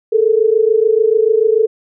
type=tone pair together; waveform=sine; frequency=428.2 / 455.1 Hz; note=A4 / A#4; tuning=-47 / -42 cents; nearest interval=minor second; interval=105 cents; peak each=-12 dBFS; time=0.12-1.67 s; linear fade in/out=10 ms; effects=none